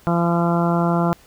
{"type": "harmonic tone", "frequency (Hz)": 170.8, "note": "F3", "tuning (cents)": -38, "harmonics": [1, 2, 3, 4, 5, 6, 7, 8], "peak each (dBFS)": [-18, -24, -28, -24, -28, -28, -31, -29], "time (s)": [0.07, 1.13], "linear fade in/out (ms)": 0, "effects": ["pink hiss -51 dBFS RMS until 1.26 s"]}